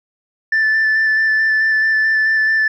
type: tone with vibrato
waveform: sine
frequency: 1760 Hz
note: A6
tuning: in tune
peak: -10 dBFS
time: 0.52-2.68 s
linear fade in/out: 5 ms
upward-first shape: square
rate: 4.6 Hz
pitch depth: 11 cents each way
effects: tanh soft clip ceiling -10 dBFS